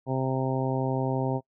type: harmonic tone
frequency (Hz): 131.6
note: C3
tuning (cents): +10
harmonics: 1 / 2 / 3 / 4 / 5 / 6 / 7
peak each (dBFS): -28 / -31 / -33 / -34 / -35 / -36 / -36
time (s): 0.06-1.41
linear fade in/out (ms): 50
effects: noise-tail reverb RT60 0.1 s tail -24 dB re dry